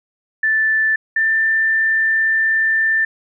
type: tone pair in turn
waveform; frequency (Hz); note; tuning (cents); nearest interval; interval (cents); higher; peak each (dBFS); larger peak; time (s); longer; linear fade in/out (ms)
sine; 1760 / 1781.5; A6 / A6; 0 / +21; unison; 21; second; -13; neither; 0.43-0.96 / 1.16-3.05; second; 5
effects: none